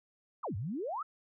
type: exponential two-way sweep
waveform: sine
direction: down then up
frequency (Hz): 1372 to 88.7 to 1372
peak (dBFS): -34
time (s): 0.43-1.03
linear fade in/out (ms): 10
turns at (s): 0.56
effects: none